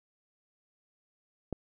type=click; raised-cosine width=2 ms; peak=-20 dBFS; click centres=1.527 s; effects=none